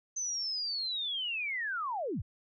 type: linear sweep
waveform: sine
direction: down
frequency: 6210 to 50.7 Hz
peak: -32 dBFS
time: 0.16-2.22 s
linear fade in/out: 10 ms
effects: none